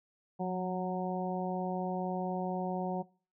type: harmonic tone with a mistuned harmonic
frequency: 184.2 Hz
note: F#3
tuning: 7 cents flat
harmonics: 1 / 2 / 3 / 4 / 5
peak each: -34 / -39 / -40 / -37 / -43 dBFS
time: 0.39-3.03 s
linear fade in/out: 20 ms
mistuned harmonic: 1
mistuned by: -28 cents
effects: noise-tail reverb RT60 0.4 s tail -22 dB re dry